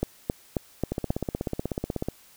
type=two click trains; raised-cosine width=2 ms; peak=-14 / -11 dBFS; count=20 / 5; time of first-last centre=0.92-2.086 / 0.03-1.105 s; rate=16.3 / 3.72 Hz; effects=white hiss -55 dBFS RMS until 2.36 s